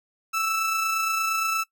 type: tone with amplitude modulation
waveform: 30% pulse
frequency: 1318.5 Hz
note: E6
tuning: in tune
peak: -19 dBFS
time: 0.33-1.64 s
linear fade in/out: 20 ms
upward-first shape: sine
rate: 28.6 Hz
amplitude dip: 30%
effects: noise-tail reverb RT60 0.1 s tail -20 dB re dry